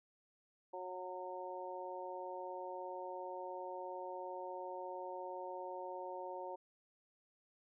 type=harmonic tone; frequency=182.9 Hz; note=F#3; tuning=20 cents flat; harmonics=2 / 3 / 4 / 5; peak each=-49 / -47 / -50 / -47 dBFS; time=0.73-6.56 s; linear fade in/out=10 ms; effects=none